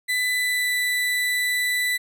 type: tone with pitch glide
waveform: 35% pulse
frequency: 2000 to 1983.9 Hz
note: B6 to B6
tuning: +21 to +7 cents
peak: -19 dBFS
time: 0.08-1.98 s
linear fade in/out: 20 ms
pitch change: -14 cents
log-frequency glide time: 0.24-0.72 s
effects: none